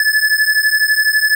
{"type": "beating tone pair", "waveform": "square", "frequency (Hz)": [1721, 1733], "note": ["A6", "A6"], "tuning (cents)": [-39, -27], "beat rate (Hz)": 12, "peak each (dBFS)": -15, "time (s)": [0, 1.35], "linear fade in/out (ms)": 2, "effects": []}